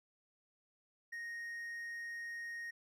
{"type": "tone", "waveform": "triangle", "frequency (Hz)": 1864.7, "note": "A#6", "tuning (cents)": 0, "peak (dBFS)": -40, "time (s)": [1.12, 2.71], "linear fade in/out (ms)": 10, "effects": []}